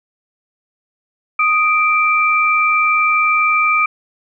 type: tone pair together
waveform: sine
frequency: 1244.5 / 2348 Hz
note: D#6 / D7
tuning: 0 / -1 cents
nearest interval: major seventh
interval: 1099 cents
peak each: -14 dBFS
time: 1.39-3.86 s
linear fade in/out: 5 ms
effects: none

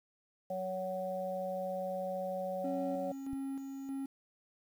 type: harmonic tone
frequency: 186.5 Hz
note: F#3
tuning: 14 cents sharp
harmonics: 1 / 3 / 4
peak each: -44 / -36 / -41 dBFS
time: 0.5-3.12 s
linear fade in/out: 5 ms
type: tone with tremolo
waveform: triangle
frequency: 271.7 Hz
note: C#4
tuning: 35 cents flat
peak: -34 dBFS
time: 2.64-4.06 s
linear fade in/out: 5 ms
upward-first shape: square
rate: 1.6 Hz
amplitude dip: 40%
type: click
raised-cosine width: 5 ms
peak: -35 dBFS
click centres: 3.332 s
effects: 10-bit

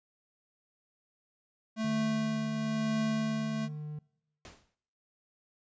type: tone with tremolo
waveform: square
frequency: 220 Hz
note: A3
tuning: in tune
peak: -29 dBFS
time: 1.76-3.69 s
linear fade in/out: 50 ms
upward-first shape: triangle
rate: 1 Hz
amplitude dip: 45%
type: tone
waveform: triangle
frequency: 150.7 Hz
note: D3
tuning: 45 cents sharp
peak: -35 dBFS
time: 1.84-3.99 s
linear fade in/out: 5 ms
type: noise with exponential decay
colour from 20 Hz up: pink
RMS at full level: -45 dBFS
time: 4.45-4.75 s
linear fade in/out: 1 ms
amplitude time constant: 65 ms
effects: noise-tail reverb RT60 0.8 s tail -24 dB re dry + resampled to 16000 Hz

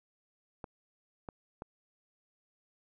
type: clicks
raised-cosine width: 1 ms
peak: -27 dBFS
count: 3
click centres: 0.642 / 1.288 / 1.621 s
effects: none

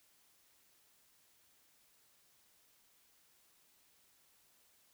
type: silence
effects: white hiss -70 dBFS RMS until 4.93 s

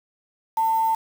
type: tone with quantisation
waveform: sine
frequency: 895 Hz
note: A5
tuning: 29 cents sharp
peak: -18 dBFS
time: 0.57-0.95 s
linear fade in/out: 5 ms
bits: 6
effects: none

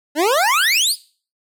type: exponential sweep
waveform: 25% pulse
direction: up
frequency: 280 to 5240 Hz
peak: -10 dBFS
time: 0.15-0.96 s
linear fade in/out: 50 ms
effects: noise-tail reverb RT60 0.4 s tail -19 dB re dry

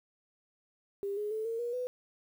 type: tone with pitch steps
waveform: sine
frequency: 399.6 / 417.8 / 436.8 / 456.6 / 477.4 / 499.1 Hz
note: G4 / G#4 / A4 / A#4 / A#4 / B4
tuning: +33 / +10 / -13 / -36 / +41 / +18 cents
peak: -32 dBFS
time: 1.03-1.87 s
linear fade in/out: 0 ms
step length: 140 ms
effects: 10-bit

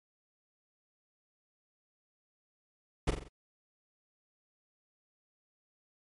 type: noise with echo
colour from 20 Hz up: brown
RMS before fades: -27 dBFS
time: 3.07-3.11 s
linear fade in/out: 10 ms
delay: 44 ms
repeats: 4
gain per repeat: -6 dB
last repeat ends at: 3.286 s
effects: MP3 48 kbps

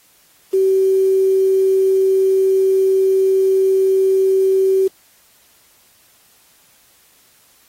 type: tone with quantisation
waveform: sine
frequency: 382.8 Hz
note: G4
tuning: 41 cents flat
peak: -11 dBFS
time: 0.53-4.88 s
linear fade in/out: 10 ms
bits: 6
effects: white hiss -53 dBFS RMS until 7.68 s + AAC 48 kbps

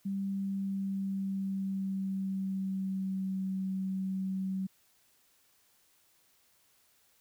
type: tone with pitch glide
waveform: sine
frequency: 196 to 190.2 Hz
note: G3 to F#3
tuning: 0 to +48 cents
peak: -31 dBFS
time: 0.05-4.67 s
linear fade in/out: 10 ms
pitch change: -52 cents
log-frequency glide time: 0.23-3.44 s
effects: white hiss -68 dBFS RMS until 7.2 s

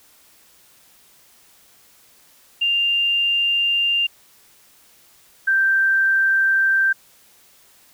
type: tone pair in turn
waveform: sine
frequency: 2794 / 1568.1 Hz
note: F7 / G6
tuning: 0 / 0 cents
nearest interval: minor seventh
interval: 1000 cents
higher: first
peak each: -16 / -14 dBFS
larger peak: second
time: 2.61-4.07 / 5.47-6.93 s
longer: neither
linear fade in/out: 10 ms
effects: white hiss -53 dBFS RMS until 7.93 s

